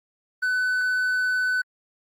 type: tone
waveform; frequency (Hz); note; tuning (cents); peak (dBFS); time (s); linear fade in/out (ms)
triangle; 1503; F#6; +27; -19; 0.42-1.62; 10
effects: Opus 24 kbps